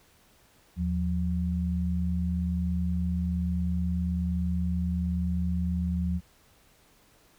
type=tone pair together; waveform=sine; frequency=79.1 / 177.93 Hz; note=D#2 / F3; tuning=+29 / +33 cents; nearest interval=octave + major second; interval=1404 cents; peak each=-28 dBFS; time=0.76-6.21 s; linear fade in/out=50 ms; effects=pink hiss -61 dBFS RMS until 7.38 s